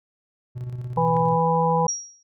triangle tone with tremolo, 123.47 Hz, B2, in tune, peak -25 dBFS, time 0.55-1.38 s, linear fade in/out 20 ms, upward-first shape square, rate 17 Hz, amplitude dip 45%
harmonic tone, 164.81 Hz, E3, in tune, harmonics 1 / 3 / 5 / 6, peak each -23 / -23 / -23 / -23 dBFS, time 0.97-1.87 s, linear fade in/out 5 ms
click, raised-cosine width 0.5 ms, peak -25 dBFS, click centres 1.167 s
sine tone with exponential decay, 5670 Hz, F8, 25 cents sharp, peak -20 dBFS, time 1.88-2.23 s, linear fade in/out 5 ms, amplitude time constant 76 ms
effects none

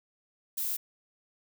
violet noise, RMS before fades -32 dBFS, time 0.57-0.77 s, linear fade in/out 10 ms, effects none

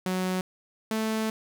sawtooth tone pair in turn, 185 / 219.7 Hz, F#3 / A3, 0 / -2 cents, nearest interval minor third, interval 298 cents, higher second, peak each -22 dBFS, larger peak neither, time 0.06-0.41 / 0.91-1.3 s, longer second, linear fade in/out 2 ms, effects none

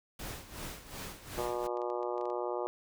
pink noise with tremolo, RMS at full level -41 dBFS, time 0.19-1.67 s, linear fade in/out 5 ms, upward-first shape sine, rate 2.7 Hz, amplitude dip 75%
harmonic tone, 120.9 Hz, B2, 36 cents flat, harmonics 3 / 4 / 5 / 6 / 7 / 8 / 9 / 10, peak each -37 / -38 / -39 / -45 / -41 / -45 / -46 / -46 dBFS, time 1.38-2.67 s, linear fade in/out 0 ms
clicks, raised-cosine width 0.2 ms, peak -38 dBFS, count 12, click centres 1.476 / 1.524 / 1.639 / 1.671 / 1.772 / 1.818 / 1.901 / 2.03 / 2.18 / 2.212 / 2.255 / 2.301 s
effects none

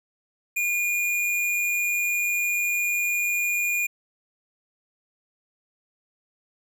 square tone, 2429 Hz, D#7, 42 cents flat, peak -23 dBFS, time 0.56-3.87 s, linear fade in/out 10 ms, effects none

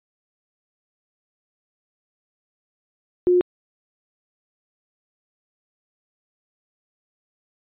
sine tone, 358.5 Hz, F4, 45 cents sharp, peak -13 dBFS, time 3.27-3.41 s, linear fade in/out 0 ms, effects resampled to 8000 Hz

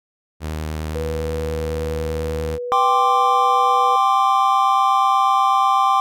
sawtooth tone with vibrato, 77.78 Hz, D#2, in tune, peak -20 dBFS, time 0.4-2.59 s, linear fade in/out 50 ms, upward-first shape sine, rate 10 Hz, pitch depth 21 cents each way
sine tone with pitch glide, 487.6 to 492.4 Hz, B4 to B4, -22 to -5 cents, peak -24 dBFS, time 0.95-3.96 s, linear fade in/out 5 ms, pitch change +17 cents, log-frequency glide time 2.6-2.81 s
triangle chord, G suspended fourth, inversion none, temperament equal, 784 / 1046.5 / 1174.7 Hz, G5 / C6 / D6, 0 / 0 / 0 cents, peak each -16 dBFS, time 2.72-6 s, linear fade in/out 0 ms
effects none

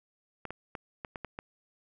clicks, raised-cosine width 0.5 ms, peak -23 dBFS, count 7, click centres 0.453 / 0.506 / 0.752 / 1.048 / 1.158 / 1.247 / 1.389 s, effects none

